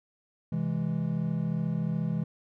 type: chord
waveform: triangle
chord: C augmented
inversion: none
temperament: equal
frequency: 130.81 / 164.81 / 207.7 Hz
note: C3 / E3 / G#3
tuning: 0 / 0 / 0 cents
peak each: -32 / -27 / -31 dBFS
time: 0.52-2.24 s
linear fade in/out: 5 ms
effects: none